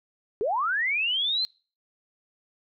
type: linear sweep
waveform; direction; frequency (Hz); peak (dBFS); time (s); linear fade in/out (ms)
sine; up; 380.3 to 4192; -23; 0.41-1.45; 0
effects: noise-tail reverb RT60 0.4 s tail -26 dB re dry